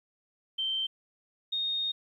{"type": "tone pair in turn", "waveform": "sine", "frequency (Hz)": [3121, 3702], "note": ["G7", "A#7"], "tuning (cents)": [-8, -13], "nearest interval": "minor third", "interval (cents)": 295, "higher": "second", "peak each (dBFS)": -28, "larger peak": "neither", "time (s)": [[0.58, 0.87], [1.52, 1.92]], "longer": "second", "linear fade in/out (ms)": 10, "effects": ["11-bit"]}